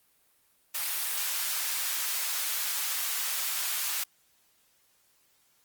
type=high-pass noise; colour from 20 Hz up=white; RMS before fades=-31 dBFS; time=0.74-4.04 s; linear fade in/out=10 ms; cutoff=990 Hz; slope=12 dB/octave; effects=white hiss -67 dBFS RMS until 5.64 s + Opus 32 kbps